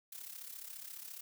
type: noise with amplitude modulation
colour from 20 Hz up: blue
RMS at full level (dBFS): -45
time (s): 0.12-1.21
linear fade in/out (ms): 5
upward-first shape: sine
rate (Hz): 34.5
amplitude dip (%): 70
effects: none